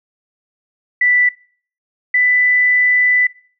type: tone pair in turn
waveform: sine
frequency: 1975 / 1989.9 Hz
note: B6 / B6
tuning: 0 / +13 cents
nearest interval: unison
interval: 13 cents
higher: second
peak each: -10 dBFS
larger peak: neither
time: 1.01-1.29 / 2.14-3.27 s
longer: second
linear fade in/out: 5 ms
effects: noise-tail reverb RT60 0.5 s tail -22 dB re dry